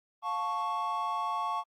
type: chord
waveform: triangle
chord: F augmented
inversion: none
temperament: equal with one note detuned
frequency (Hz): 707 / 880 / 1108.7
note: F5 / A5 / C#6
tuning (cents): +21 / 0 / 0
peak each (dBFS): -36 / -33 / -30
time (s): 0.22-1.64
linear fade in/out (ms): 50
effects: Opus 24 kbps